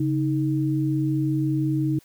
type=tone pair together; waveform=sine; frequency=138.59 / 313.1 Hz; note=C#3 / D#4; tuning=0 / +11 cents; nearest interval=octave + major second; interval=1411 cents; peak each=-23 dBFS; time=0-1.99 s; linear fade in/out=5 ms; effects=white hiss -57 dBFS RMS until 2.04 s